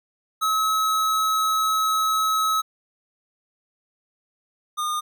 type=tone pair in turn; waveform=square; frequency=1286 / 1219.4 Hz; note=E6 / D#6; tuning=-43 / -35 cents; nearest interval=minor second; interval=92 cents; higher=first; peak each=-20 / -24 dBFS; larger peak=first; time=0.41-2.62 / 4.77-5.01 s; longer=first; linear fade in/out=20 ms; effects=none